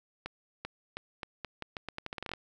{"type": "accelerating click train", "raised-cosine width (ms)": 0.3, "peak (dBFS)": -21, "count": 17, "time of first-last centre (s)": [0.26, 2.336], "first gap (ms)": 390, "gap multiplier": 0.82, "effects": []}